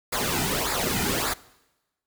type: noise with flanger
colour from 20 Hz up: pink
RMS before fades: -26 dBFS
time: 0.12-1.34 s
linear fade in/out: 10 ms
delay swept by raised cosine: 0.33 to 1.83 ms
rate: 1.7 Hz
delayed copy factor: -0.7
effects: noise-tail reverb RT60 1.0 s tail -21 dB re dry

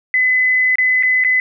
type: tone with dropouts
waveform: sine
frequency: 2017 Hz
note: B6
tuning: 36 cents sharp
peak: -11 dBFS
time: 0.14-1.4 s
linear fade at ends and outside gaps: 1 ms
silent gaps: 0.756-0.784 / 1.027-1.033 / 1.239-1.247 s
effects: none

